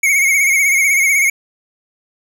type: tone with vibrato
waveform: square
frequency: 2200 Hz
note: C#7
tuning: 14 cents flat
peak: -11 dBFS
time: 0.03-1.3 s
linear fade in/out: 5 ms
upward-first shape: sine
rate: 16 Hz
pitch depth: 63 cents each way
effects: none